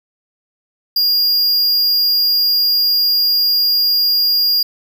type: tone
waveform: square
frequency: 4829 Hz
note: D8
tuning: 47 cents sharp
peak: -12 dBFS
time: 0.96-4.63 s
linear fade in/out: 5 ms
effects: none